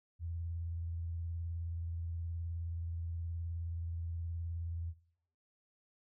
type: tone with vibrato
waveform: sine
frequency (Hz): 84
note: E2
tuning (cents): +33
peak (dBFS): -37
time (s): 0.19-4.94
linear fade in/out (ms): 50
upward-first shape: sine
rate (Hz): 19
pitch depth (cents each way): 42
effects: noise-tail reverb RT60 0.7 s tail -19 dB re dry